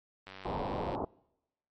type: click train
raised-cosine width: 0.3 ms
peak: -30 dBFS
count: 66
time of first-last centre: 0.27-0.95 s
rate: 95.6 Hz
type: low-pass noise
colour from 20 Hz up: white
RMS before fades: -35 dBFS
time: 0.45-1.05 s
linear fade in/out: 5 ms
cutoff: 1000 Hz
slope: 48 dB/octave
effects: noise-tail reverb RT60 0.9 s tail -25 dB re dry + MP3 48 kbps